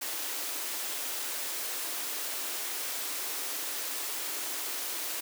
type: high-pass noise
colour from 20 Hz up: white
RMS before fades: -35 dBFS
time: 0.01-5.21 s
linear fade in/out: 10 ms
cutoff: 260 Hz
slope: 96 dB/octave
effects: none